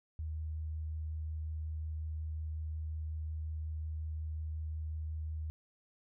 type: tone with vibrato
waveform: sine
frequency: 78.2 Hz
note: D#2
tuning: 9 cents sharp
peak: -36 dBFS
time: 0.19-5.5 s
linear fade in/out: 0 ms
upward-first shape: triangle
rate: 5.5 Hz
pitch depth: 9 cents each way
effects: none